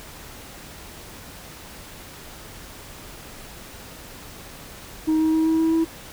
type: tone with pitch steps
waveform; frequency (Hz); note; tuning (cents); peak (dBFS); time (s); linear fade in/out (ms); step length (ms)
sine; 314.1 / 316.5 / 318.9 / 321.3 / 323.7 / 326.1; D#4 / D#4 / D#4 / E4 / E4 / E4; +16 / +30 / +43 / -44 / -31 / -19; -14; 5.07-5.85; 20; 130
effects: tanh soft clip ceiling -16 dBFS + pink hiss -41 dBFS RMS until 6.12 s